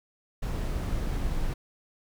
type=noise; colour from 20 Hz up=brown; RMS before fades=-29 dBFS; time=0.42-1.54 s; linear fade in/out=10 ms; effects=none